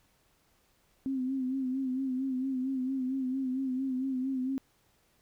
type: tone with vibrato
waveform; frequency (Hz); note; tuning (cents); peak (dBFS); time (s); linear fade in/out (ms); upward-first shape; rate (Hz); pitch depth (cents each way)
sine; 261.6; C4; 0; -29; 1.06-4.58; 0; sine; 4.4; 56
effects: pink hiss -69 dBFS RMS until 5.21 s